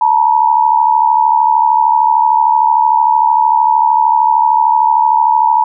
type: tone pair together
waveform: sine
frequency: 880.8 / 954 Hz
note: A5 / A#5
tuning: +2 / +40 cents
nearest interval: minor second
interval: 138 cents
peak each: -10 dBFS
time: 0.01-5.64 s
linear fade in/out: 5 ms
effects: none